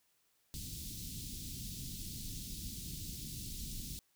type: band-stop noise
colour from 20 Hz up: pink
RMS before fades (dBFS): -44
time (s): 0.54-3.99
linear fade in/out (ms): 0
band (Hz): 250 to 3700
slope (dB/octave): 24
effects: white hiss -75 dBFS RMS until 4.15 s